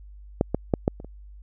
clicks, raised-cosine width 2 ms, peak -6 / -9 / -6 / -6 / -26 / -27 dBFS, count 6, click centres 0.411 / 0.546 / 0.738 / 0.879 / 1.001 / 1.046 s, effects added 50 Hz sine -42 dBFS peak until 1.42 s

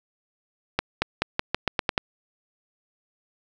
accelerating click train, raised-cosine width 0.3 ms, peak -5 dBFS, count 9, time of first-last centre 0.79-1.979 s, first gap 230 ms, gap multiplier 0.87, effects none

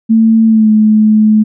sine tone with pitch glide, 223.8 to 215.1 Hz, A3 to A3, +30 to -39 cents, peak -4 dBFS, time 0.09-1.44 s, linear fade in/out 20 ms, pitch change -69 cents, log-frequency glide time 0.46-0.7 s, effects none

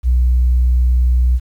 sine tone, 61.74 Hz, B1, in tune, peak -8 dBFS, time 0.03-1.4 s, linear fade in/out 50 ms, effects tanh soft clip ceiling -7 dBFS + 8-bit

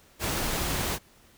pink noise, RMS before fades -29 dBFS, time 0.19-0.99 s, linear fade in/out 50 ms, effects pink hiss -58 dBFS RMS until 1.37 s

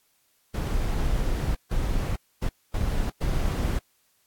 brown noise bursts at uneven times, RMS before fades -25 dBFS, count 5, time 0.54-1.55 / 1.71-2.16 / 2.42-2.49 / 2.74-3.1 / 3.21-3.79 s, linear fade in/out 5 ms, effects white hiss -67 dBFS RMS until 4.26 s + AAC 64 kbps

